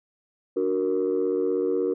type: chord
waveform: sine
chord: D augmented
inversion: none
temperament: equal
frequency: 293.7 / 370 / 466.2 Hz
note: D4 / F#4 / A#4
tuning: 0 / 0 / 0 cents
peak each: -28 / -24 / -24 dBFS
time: 0.56-1.94 s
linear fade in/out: 10 ms
effects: tanh soft clip ceiling -16 dBFS